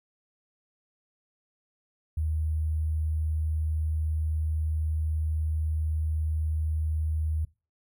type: tone with sample-and-hold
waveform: sine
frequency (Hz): 78.1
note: D#2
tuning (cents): +7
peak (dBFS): -25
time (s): 2.17-7.45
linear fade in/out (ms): 5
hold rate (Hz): 11025
effects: noise-tail reverb RT60 0.3 s tail -22 dB re dry